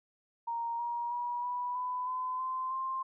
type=tone with pitch steps; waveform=sine; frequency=932.3 / 948.6 / 965.2 / 982 / 999.2 / 1016.7 / 1034.5 / 1052.5 Hz; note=A#5 / A#5 / B5 / B5 / B5 / B5 / C6 / C6; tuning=0 / +30 / -40 / -10 / +20 / +50 / -20 / +10 cents; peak=-32 dBFS; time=0.47-3.03 s; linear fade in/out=10 ms; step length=320 ms; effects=none